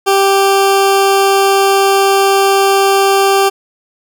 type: tone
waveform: 20% pulse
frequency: 392 Hz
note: G4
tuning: in tune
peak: -3 dBFS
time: 0.06-3.5 s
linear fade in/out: 20 ms
effects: none